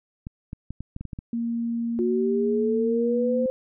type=clicks; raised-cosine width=5 ms; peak=-21 dBFS; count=9; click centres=0.269 / 0.531 / 0.706 / 0.806 / 0.964 / 1.01 / 1.053 / 1.132 / 1.189 s
type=tone with pitch glide; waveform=sine; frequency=233.1 to 234.9 Hz; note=A#3 to A#3; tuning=0 to +13 cents; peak=-24 dBFS; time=1.33-3.46 s; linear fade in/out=2 ms; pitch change=+13 cents; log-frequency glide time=2.6-3.05 s
type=linear sweep; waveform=sine; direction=up; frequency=356.1 to 522 Hz; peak=-22 dBFS; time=1.99-3.5 s; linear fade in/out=0 ms
effects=none